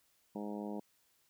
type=harmonic tone; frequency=103.83 Hz; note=G#2; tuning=in tune; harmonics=2 / 3 / 4 / 5 / 6 / 7 / 8 / 9; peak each=-41 / -45 / -47 / -49 / -51 / -52 / -53 / -54 dBFS; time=0.35-0.8 s; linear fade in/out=5 ms; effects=white hiss -73 dBFS RMS until 1.29 s